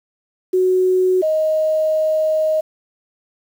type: tone pair in turn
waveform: sine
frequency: 370 / 625.7 Hz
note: F#4 / D#5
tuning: 0 / +10 cents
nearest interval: major sixth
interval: 910 cents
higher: second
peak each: -12 / -14 dBFS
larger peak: first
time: 0.53-1.22 / 1.22-2.61 s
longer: second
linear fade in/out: 10 ms
effects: 7-bit